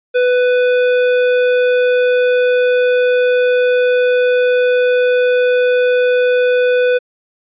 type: tone with tanh clipping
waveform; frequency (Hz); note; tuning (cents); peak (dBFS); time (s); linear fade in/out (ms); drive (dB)
sine; 496.9; B4; +11; -12; 0.14-6.99; 20; 17
effects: resampled to 8000 Hz